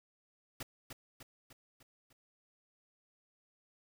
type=noise with echo; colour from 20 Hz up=pink; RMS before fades=-42 dBFS; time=0.6-0.63 s; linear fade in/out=5 ms; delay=300 ms; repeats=5; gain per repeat=-5 dB; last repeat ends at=2.13 s; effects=none

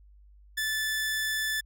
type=tone; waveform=sawtooth; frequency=1748 Hz; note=A6; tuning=12 cents flat; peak=-24 dBFS; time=0.57-1.61 s; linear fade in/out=10 ms; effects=added 50 Hz sine -52 dBFS peak until 1.65 s

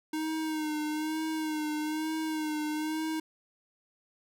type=tone with vibrato; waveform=square; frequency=310 Hz; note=D#4; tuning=6 cents flat; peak=-31 dBFS; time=0.13-3.2 s; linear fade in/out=5 ms; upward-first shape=sine; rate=1.1 Hz; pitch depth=38 cents each way; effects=none

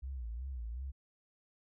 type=tone with vibrato; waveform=sine; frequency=61.4 Hz; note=B1; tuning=9 cents flat; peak=-38 dBFS; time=0.02-0.92 s; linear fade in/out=20 ms; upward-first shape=sine; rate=2.7 Hz; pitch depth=170 cents each way; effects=none

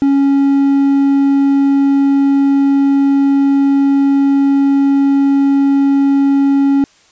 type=tone; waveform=triangle; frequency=277.2 Hz; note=C#4; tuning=in tune; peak=-6 dBFS; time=0.02-6.84 s; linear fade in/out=0 ms; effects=white hiss -49 dBFS RMS until 7.11 s + resampled to 16000 Hz

